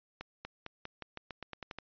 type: accelerating click train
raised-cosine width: 0.3 ms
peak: -25 dBFS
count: 12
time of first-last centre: 0.21-1.786 s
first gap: 240 ms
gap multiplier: 0.89
effects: resampled to 11025 Hz